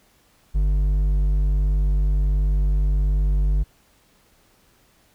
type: tone with hard clipping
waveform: triangle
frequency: 49.31 Hz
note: G1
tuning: 11 cents sharp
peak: -18 dBFS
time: 0.54-3.64 s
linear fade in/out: 20 ms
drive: 9 dB
effects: pink hiss -59 dBFS RMS until 5.14 s